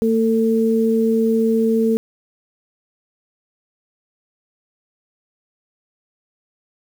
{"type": "tone pair together", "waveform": "sine", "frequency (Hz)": [226, 447.6], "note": ["A3", "A4"], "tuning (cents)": [47, 30], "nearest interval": "octave", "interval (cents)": 1183, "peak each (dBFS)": [-16, -17], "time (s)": [0.02, 1.97], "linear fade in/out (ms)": 0, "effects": ["7-bit"]}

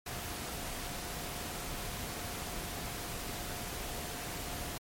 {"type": "tone in noise", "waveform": "sine", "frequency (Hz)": 710, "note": "F5", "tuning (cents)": 28, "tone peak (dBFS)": -50, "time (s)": [0.06, 4.78], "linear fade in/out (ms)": 5, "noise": "pink", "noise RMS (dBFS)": -40, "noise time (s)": [0.06, 4.78], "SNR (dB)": -13, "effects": ["MP3 64 kbps"]}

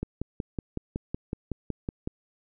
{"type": "click train", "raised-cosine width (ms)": 3, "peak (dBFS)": -17, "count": 12, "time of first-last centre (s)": [0.03, 2.075], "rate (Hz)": 5.38, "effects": []}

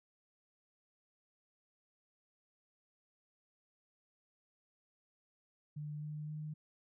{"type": "tone with pitch steps", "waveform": "sine", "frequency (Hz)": [149.4, 151.05, 152.72], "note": ["D3", "D3", "D#3"], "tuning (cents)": [30, 49, -32], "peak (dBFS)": -40, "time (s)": [5.76, 6.54], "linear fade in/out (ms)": 10, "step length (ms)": 260, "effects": []}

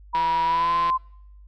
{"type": "tone with pitch glide", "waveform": "sine", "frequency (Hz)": [967, 1036.4], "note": ["B5", "C6"], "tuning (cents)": [-37, -17], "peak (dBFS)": -19, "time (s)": [0.13, 0.98], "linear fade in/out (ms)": 20, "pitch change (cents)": 120, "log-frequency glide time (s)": [0.44, 0.76]}
{"type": "click train", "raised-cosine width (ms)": 0.3, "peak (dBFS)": -17, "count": 127, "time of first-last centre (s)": [0.15, 0.9], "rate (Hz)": 168}
{"effects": ["noise-tail reverb RT60 0.8 s tail -26 dB re dry", "added 50 Hz sine -44 dBFS peak until 1.47 s"]}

